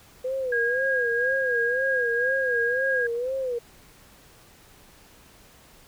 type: tone with vibrato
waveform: sine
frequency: 500 Hz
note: B4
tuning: 21 cents sharp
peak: -25 dBFS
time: 0.24-3.59 s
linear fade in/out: 10 ms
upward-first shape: sine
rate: 2 Hz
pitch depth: 120 cents each way
type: tone with tremolo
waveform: sine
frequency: 1634 Hz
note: G#6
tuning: 29 cents flat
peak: -22 dBFS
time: 0.52-3.07 s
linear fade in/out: 5 ms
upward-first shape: sine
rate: 3 Hz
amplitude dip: 25%
effects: pink hiss -53 dBFS RMS until 5.87 s